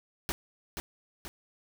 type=noise with echo; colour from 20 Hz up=pink; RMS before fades=-32 dBFS; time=0.29-0.32 s; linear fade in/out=0 ms; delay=480 ms; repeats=2; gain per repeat=-5 dB; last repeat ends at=1.28 s; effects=none